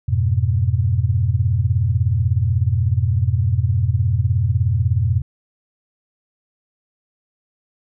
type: chord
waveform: sine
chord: F diminished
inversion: none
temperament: equal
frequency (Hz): 87.31 / 103.83 / 123.47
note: F2 / Ab2 / Cb3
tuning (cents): 0 / 0 / 0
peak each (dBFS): -19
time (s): 0.08-5.22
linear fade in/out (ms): 10
effects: none